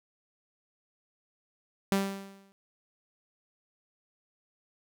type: tone with exponential decay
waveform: sawtooth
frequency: 196 Hz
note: G3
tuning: in tune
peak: -19 dBFS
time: 1.92-2.52 s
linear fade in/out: 0 ms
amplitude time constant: 130 ms
effects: none